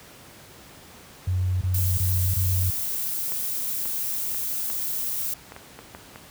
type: tone bursts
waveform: sine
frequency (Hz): 91.9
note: F#2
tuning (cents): -11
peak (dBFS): -20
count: 4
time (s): 1.27-2.702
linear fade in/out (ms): 5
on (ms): 340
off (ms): 24
type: noise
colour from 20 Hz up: violet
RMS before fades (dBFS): -28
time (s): 1.74-5.34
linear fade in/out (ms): 5
type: clicks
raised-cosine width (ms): 0.5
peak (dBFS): -24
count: 9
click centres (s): 3.32 / 3.856 / 4.346 / 4.701 / 5.521 / 5.564 / 5.79 / 5.949 / 6.159
effects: pink hiss -47 dBFS RMS until 6.3 s + high-pass 60 Hz 12 dB/octave